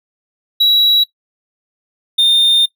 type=tone pair in turn; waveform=triangle; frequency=3890 / 3632 Hz; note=B7 / A#7; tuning=-27 / -46 cents; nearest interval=minor second; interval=119 cents; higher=first; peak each=-6 dBFS; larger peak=neither; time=0.6-1.04 / 2.18-2.66 s; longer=second; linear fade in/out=10 ms; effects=noise-tail reverb RT60 0.1 s tail -18 dB re dry